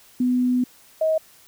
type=tone pair in turn; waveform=sine; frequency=249.7 / 633.6 Hz; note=B3 / D#5; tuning=+19 / +31 cents; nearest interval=octave + major third; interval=1612 cents; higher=second; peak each=-17 dBFS; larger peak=neither; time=0.2-0.64 / 1.01-1.18 s; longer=first; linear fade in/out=5 ms; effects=white hiss -52 dBFS RMS until 1.47 s